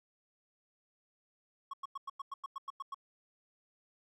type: tone bursts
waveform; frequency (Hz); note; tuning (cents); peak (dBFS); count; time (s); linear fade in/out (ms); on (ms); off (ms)
triangle; 1100; C#6; -14; -36; 11; 1.71-2.945; 5; 25; 96
effects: none